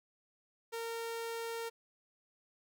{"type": "tone", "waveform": "sawtooth", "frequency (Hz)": 459.9, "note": "A#4", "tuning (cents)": -23, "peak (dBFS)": -34, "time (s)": [0.72, 1.7], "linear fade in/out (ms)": 20, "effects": []}